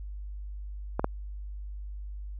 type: clicks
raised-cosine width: 1 ms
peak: -13 / -11 dBFS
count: 2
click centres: 0.995 / 1.044 s
effects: added 50 Hz sine -36 dBFS peak until 2.39 s